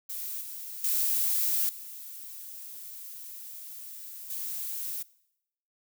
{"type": "noise with level steps", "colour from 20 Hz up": "violet", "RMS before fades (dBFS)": [-36, -40, -27, -43, -35], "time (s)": [0.09, 5.03], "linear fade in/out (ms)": 10, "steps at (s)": [0.41, 0.84, 1.69, 4.3], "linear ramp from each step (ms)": 2, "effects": ["noise-tail reverb RT60 0.8 s tail -21 dB re dry"]}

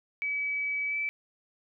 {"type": "tone with pitch glide", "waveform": "sine", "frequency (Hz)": [2286, 2313], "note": ["D7", "D7"], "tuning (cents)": [-47, -27], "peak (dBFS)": -28, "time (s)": [0.22, 1.09], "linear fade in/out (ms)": 0, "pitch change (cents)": 20, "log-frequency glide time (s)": [0.87, 0.97], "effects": []}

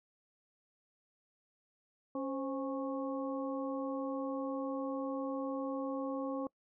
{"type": "harmonic tone with a mistuned harmonic", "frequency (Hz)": 274.6, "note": "C#4", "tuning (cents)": -16, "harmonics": [1, 2, 3, 4], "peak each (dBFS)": [-37, -39, -48, -45], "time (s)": [2.15, 6.47], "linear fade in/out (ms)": 2, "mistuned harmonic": 2, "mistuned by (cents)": -71, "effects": ["noise-tail reverb RT60 0.1 s tail -24 dB re dry"]}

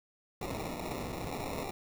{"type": "noise with sample-and-hold", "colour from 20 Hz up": "white", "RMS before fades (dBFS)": -38, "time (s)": [0.41, 1.71], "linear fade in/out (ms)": 5, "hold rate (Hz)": 1575, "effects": []}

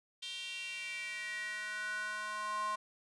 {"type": "tone with high-pass filter sweep", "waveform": "square", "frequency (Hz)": 211.7, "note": "G#3", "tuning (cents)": 33, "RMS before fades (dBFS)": -40, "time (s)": [0.22, 2.76], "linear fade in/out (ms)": 10, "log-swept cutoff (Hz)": [3300, 1000], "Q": 5.4, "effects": ["resampled to 24000 Hz"]}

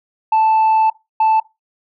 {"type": "tone pair in turn", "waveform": "sine", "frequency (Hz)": [879, 879], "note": ["A5", "A5"], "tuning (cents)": [-2, -2], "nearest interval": "unison", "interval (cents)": 0, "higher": "neither", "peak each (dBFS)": -8, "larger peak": "neither", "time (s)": [[0.32, 0.9], [1.2, 1.4]], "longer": "first", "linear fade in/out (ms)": 5, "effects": ["noise-tail reverb RT60 0.2 s tail -20 dB re dry", "tanh soft clip ceiling -9 dBFS"]}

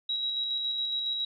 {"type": "tone with tremolo", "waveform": "sine", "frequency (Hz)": 3859, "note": "B7", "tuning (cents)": -41, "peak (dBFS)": -27, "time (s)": [0.09, 1.25], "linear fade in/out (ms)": 5, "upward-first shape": "square", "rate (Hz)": 7.2, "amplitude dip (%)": 25, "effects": []}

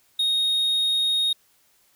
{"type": "tone", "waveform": "triangle", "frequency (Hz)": 3729, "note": "A#7", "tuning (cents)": 0, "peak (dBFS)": -18, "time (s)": [0.19, 1.33], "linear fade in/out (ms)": 5, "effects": ["white hiss -62 dBFS RMS until 1.95 s"]}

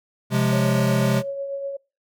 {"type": "chord", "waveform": "square", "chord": "F minor", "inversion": "second", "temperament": "equal", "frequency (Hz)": [130.81, 174.61, 207.7], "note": ["C3", "F3", "Ab3"], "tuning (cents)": [0, 0, 0], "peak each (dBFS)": [-21, -27, -23], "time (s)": [0.3, 1.23], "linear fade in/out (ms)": 50}
{"type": "tone with tremolo", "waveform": "sine", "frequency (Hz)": 554.4, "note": "C#5", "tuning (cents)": 0, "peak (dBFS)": -24, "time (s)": [0.52, 1.77], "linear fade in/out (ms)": 10, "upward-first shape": "triangle", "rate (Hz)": 8.1, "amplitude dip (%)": 45}
{"effects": ["noise-tail reverb RT60 0.3 s tail -24 dB re dry"]}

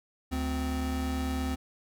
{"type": "tone pair together", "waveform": "square", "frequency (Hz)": [73, 258], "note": ["D2", "C4"], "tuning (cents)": [-10, -24], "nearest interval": "octave + minor seventh", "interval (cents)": 2186, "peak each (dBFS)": [-32, -33], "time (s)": [0.31, 1.56], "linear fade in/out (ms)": 20, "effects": []}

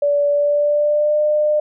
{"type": "tone with pitch glide", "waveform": "sine", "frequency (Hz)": [577, 602.2], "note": ["D5", "D5"], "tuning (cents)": [-31, 43], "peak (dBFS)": -13, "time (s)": [0.02, 1.6], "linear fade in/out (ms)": 5, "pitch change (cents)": 74, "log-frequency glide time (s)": [0.28, 1.22], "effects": []}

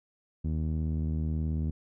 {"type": "tone with low-pass filter", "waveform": "sawtooth", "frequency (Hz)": 78.5, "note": "D#2", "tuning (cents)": 16, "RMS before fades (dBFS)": -30, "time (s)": [0.44, 1.71], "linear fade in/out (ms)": 10, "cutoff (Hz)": 220, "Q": 1.4, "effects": []}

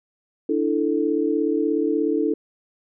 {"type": "chord", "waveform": "sine", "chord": "D suspended second", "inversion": "none", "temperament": "just", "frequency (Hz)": [293.7, 330.4, 440.5], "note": ["D4", "E4", "A4"], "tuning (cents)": [0, 4, 2], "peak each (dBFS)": -23, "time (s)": [0.49, 2.34], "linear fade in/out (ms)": 5, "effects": []}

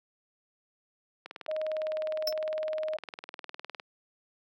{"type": "click train", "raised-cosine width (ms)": 0.3, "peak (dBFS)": -24, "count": 51, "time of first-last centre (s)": [1.26, 3.798], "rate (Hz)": 19.7}
{"type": "tone", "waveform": "sine", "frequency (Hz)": 622.3, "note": "D#5", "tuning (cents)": 0, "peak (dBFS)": -29, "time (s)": [1.48, 2.97], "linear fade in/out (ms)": 10}
{"type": "tone with exponential decay", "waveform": "square", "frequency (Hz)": 5310, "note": "E8", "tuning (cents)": 12, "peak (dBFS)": -24, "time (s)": [2.27, 2.34], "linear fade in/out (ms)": 5, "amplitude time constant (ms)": 15}
{"effects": ["high-pass 400 Hz 12 dB/octave"]}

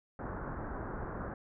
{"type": "low-pass noise", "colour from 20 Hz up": "pink", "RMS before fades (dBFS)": -40, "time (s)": [0.19, 1.34], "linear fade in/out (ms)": 2, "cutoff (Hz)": 1600, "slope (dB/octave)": 48, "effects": []}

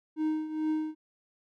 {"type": "tone with tremolo", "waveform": "triangle", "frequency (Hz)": 311.1, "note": "D#4", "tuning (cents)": 0, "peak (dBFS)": -23, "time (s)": [0.16, 0.95], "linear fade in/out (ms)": 50, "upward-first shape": "triangle", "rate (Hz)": 2.3, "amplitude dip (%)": 75, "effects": []}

